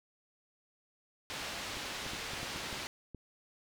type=low-pass noise; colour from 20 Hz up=white; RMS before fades=-41 dBFS; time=1.3-2.87 s; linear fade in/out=0 ms; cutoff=4200 Hz; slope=12 dB/octave
type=clicks; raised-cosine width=3 ms; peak=-32 dBFS; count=8; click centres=1.77 / 2.064 / 2.134 / 2.335 / 2.431 / 2.561 / 2.728 / 3.147 s
effects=none